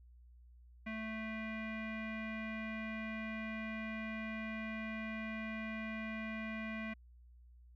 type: tone with low-pass filter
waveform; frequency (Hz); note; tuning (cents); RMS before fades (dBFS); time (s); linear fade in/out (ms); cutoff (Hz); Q
square; 220; A3; 0; -42; 0.86-6.94; 10; 2200; 8.9
effects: added 60 Hz sine -57 dBFS peak until 7.75 s